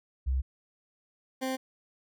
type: tone pair in turn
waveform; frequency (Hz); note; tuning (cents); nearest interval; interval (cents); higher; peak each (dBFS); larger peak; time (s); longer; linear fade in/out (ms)
sine / 20% pulse; 65.41 / 261.6; C2 / C4; 0 / 0; 2 octaves; 2400; second; -25; neither; 0.26-0.42 / 1.41-1.57; neither; 20
effects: none